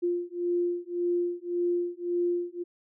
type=beating tone pair; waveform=sine; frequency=349.2 / 351 Hz; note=F4 / F4; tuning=0 / +9 cents; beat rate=1.8 Hz; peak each=-29 dBFS; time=0.02-2.64 s; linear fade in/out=20 ms; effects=none